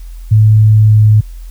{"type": "tone with pitch glide", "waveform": "sine", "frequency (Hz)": [107.9, 107.03], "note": ["A2", "A2"], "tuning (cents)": [-33, -47], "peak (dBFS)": -3, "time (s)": [0.31, 1.21], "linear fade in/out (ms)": 10, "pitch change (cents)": -14, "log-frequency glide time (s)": [0.68, 1.06], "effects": ["added 42 Hz sine -25 dBFS peak until 1.5 s", "white hiss -47 dBFS RMS until 1.5 s"]}